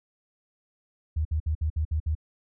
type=tone bursts; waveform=sine; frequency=77.78 Hz; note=D#2; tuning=in tune; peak=-23 dBFS; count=7; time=1.16-2.152 s; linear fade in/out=10 ms; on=92 ms; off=58 ms; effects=none